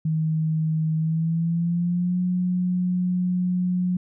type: tone with pitch glide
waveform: sine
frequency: 158.1 to 180.56 Hz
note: D#3 to F#3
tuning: +28 to -42 cents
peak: -20 dBFS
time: 0.05-3.97 s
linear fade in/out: 5 ms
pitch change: +230 cents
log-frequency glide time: 0.96-2.19 s
effects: none